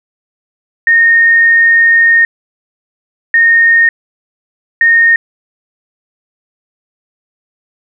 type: tone bursts at uneven times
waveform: sine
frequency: 1843 Hz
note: A#6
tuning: 20 cents flat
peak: -4 dBFS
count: 3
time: 0.87-2.25 / 3.34-3.89 / 4.81-5.16 s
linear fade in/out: 2 ms
effects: none